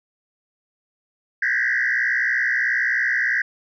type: tone with frequency modulation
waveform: sine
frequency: 1772 Hz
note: A6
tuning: 12 cents sharp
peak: -17 dBFS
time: 1.42-3.42 s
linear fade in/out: 5 ms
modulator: 61.5 Hz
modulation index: 3.6
effects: tanh soft clip ceiling -13 dBFS